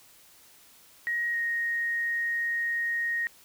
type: tone pair in turn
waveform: sine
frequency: 1889 / 1868.4 Hz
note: A#6 / A#6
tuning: +22 / +3 cents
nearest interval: unison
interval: 19 cents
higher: first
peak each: -26 dBFS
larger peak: neither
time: 1.07-1.34 / 1.34-3.27 s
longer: second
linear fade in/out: 0 ms
effects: white hiss -56 dBFS RMS until 3.44 s